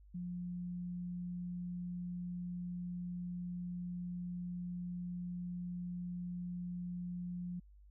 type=tone; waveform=sine; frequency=177.3 Hz; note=F3; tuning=26 cents sharp; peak=-39 dBFS; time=0.14-7.6 s; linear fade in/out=10 ms; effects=added 50 Hz sine -57 dBFS peak until 7.9 s